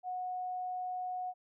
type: tone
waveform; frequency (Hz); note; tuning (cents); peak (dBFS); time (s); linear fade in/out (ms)
sine; 732; F#5; -19; -35; 0.03-1.34; 50
effects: none